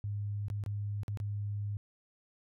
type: tone with dropouts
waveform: sine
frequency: 102.6 Hz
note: G#2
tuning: 21 cents flat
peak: -33 dBFS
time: 0.04-1.77 s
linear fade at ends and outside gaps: 0 ms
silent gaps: 0.483-0.501 / 0.638-0.662 / 1.033-1.081 / 1.173-1.201 s
effects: none